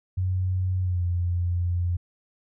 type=tone with pitch glide; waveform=sine; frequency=92.5 to 87.86 Hz; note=F#2 to F2; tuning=0 to +11 cents; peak=-22 dBFS; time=0.17-1.97 s; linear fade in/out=10 ms; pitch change=-89 cents; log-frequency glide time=0.81-1.03 s; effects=none